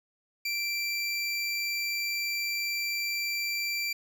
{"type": "tone", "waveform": "25% pulse", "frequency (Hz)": 2349, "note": "D7", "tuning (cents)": 0, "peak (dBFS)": -25, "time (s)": [0.45, 3.93], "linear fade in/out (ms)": 5, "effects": []}